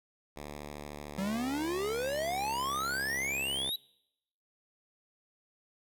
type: tone with pitch glide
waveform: 5% pulse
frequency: 73.42 to 67.72 Hz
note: D2 to C#2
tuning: 0 to -40 cents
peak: -30 dBFS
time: 0.36-3.7 s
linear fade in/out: 5 ms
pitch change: -140 cents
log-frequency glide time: 1.05-2.66 s
type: exponential sweep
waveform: square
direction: up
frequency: 185 to 3960 Hz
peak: -32 dBFS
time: 1.18-3.76 s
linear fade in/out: 5 ms
effects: noise-tail reverb RT60 0.8 s tail -24 dB re dry